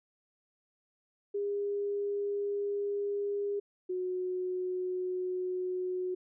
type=tone pair in turn; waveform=sine; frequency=405.6 / 366.2 Hz; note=G#4 / F#4; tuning=-41 / -18 cents; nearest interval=major second; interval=177 cents; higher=first; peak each=-30 / -31 dBFS; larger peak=first; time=1.34-3.6 / 3.89-6.15 s; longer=neither; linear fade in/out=10 ms; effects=none